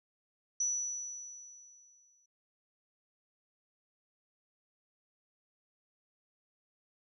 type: tone with exponential decay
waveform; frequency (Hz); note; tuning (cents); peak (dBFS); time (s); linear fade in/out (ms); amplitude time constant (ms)
sine; 5920; F#8; 0; -28; 0.6-2.26; 5; 360
effects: none